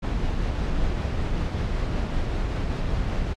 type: noise with tremolo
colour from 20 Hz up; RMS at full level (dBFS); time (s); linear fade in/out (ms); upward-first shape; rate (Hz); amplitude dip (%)
brown; -24; 0.02-3.34; 20; triangle; 5.2; 25
effects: low-pass 5000 Hz 12 dB/octave + AAC 64 kbps